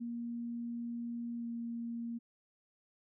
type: tone with pitch glide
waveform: sine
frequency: 235.9 to 233.6 Hz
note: A#3 to A#3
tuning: +21 to +4 cents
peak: -37 dBFS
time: 0-2.19 s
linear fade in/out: 20 ms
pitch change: -17 cents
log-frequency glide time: 1.37-1.46 s
effects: none